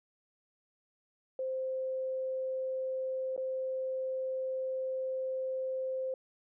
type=tone with dropouts; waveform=sine; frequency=522 Hz; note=C5; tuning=4 cents flat; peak=-32 dBFS; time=1.39-6.14 s; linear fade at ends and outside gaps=2 ms; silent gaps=3.364-3.377 s; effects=none